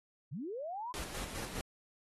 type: linear sweep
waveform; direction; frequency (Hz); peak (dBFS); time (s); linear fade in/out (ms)
sine; up; 110 to 1036; -38; 0.31-0.93; 20
type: noise with tremolo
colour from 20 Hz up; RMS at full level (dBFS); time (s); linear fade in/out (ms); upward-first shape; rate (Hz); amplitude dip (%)
pink; -41; 0.94-1.61; 0; square; 4.9; 45
effects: AAC 32 kbps